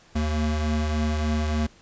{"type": "tone pair together", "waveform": "square", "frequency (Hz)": [76.7, 226.7], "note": ["D#2", "A#3"], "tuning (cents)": [-24, -48], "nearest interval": "octave + perfect fifth", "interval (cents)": 1876, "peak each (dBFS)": [-24, -29], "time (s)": [0.15, 1.67], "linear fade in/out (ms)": 10, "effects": ["pink hiss -54 dBFS RMS until 1.81 s", "resampled to 16000 Hz"]}